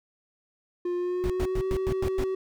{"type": "tone with pitch glide", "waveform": "triangle", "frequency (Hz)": [353.6, 379], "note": ["F4", "F#4"], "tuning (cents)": [22, 42], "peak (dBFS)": -24, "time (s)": [0.85, 2.35], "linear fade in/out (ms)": 5, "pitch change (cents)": 120, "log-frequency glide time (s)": [0.96, 1.66]}
{"type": "noise bursts", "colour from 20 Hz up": "brown", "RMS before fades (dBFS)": -29, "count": 7, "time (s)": [1.24, 2.239], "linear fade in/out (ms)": 0, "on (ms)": 57, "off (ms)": 100}
{"effects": []}